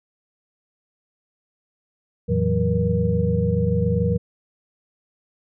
sine tone cluster, 86.5 / 113.6 / 164.1 / 184.8 / 475.8 Hz, F2 / A#2 / E3 / F#3 / A#4, -16 / -44 / -8 / -2 / +35 cents, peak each -24 dBFS, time 2.28-4.18 s, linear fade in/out 20 ms, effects none

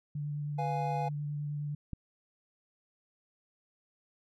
sine tone with vibrato, 146.83 Hz, D3, in tune, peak -33 dBFS, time 0.15-1.75 s, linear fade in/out 5 ms, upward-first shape triangle, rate 9.6 Hz, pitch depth 15 cents each way
triangle chord, F diminished, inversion second, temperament equal, 493.9 / 698.5 / 830.6 Hz, Cb5 / F5 / Ab5, 0 / 0 / 0 cents, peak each -38 / -35 / -32 dBFS, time 0.58-1.09 s, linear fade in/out 10 ms
click, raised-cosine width 5 ms, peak -25 dBFS, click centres 1.933 s
effects none

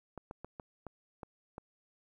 clicks, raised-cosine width 1 ms, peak -29 dBFS, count 7, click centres 0.177 / 0.311 / 0.446 / 0.598 / 0.867 / 1.232 / 1.581 s, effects 11-bit

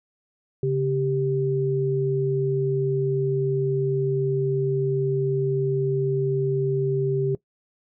sine tone pair together, 138.59 / 392 Hz, C#3 / G4, 0 / 0 cents, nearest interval octave + tritone, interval 1800 cents, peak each -23 dBFS, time 0.63-7.35 s, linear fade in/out 2 ms, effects noise-tail reverb RT60 0.1 s tail -19 dB re dry

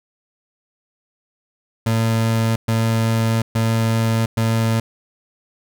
30% pulse tone bursts at uneven times, 113 Hz, A2, 47 cents sharp, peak -13 dBFS, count 4, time 1.86-2.56 / 2.68-3.42 / 3.55-4.26 / 4.37-4.8 s, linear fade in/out 5 ms, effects none

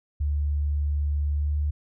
sine tone with pitch glide, 73 to 73.93 Hz, D2 to D2, -10 to +12 cents, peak -22 dBFS, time 0.2-1.71 s, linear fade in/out 10 ms, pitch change +22 cents, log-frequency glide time 1.35-1.53 s, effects none

